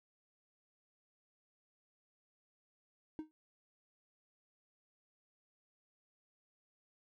triangle tone with exponential decay, 311.1 Hz, D#4, in tune, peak -34 dBFS, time 3.19-3.31 s, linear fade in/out 0 ms, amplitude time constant 25 ms, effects none

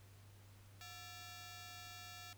10% pulse ring-modulated tone, 1025 Hz, C6, 36 cents flat, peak -40 dBFS, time 0.81-2.33 s, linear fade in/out 0 ms, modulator 308 Hz, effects added 99 Hz sine -59 dBFS peak until 2.37 s + pink hiss -67 dBFS RMS until 2.37 s

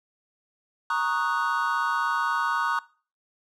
triangle chord, D# minor seventh, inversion second, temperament equal, 932.3 / 1108.7 / 1244.5 / 1480 Hz, A#5 / C#6 / D#6 / F#6, 0 / 0 / 0 / 0 cents, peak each -27 dBFS, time 0.9-2.79 s, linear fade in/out 2 ms, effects noise-tail reverb RT60 0.4 s tail -21 dB re dry

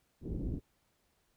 pink low-pass noise, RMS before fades -37 dBFS, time 0.21-0.61 s, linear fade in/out 50 ms, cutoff 360 Hz, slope 24 dB/octave, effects pink hiss -75 dBFS RMS until 1.36 s

